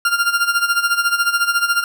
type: tone with tremolo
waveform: 40% pulse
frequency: 1396.9 Hz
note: F6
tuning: in tune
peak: -11 dBFS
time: 0.05-1.84 s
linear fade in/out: 2 ms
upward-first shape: sine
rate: 14 Hz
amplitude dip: 75%
effects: none